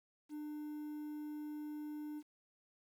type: tone with quantisation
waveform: triangle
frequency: 300 Hz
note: D4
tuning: 37 cents sharp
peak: -40 dBFS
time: 0.29-2.23 s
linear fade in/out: 50 ms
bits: 11
effects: none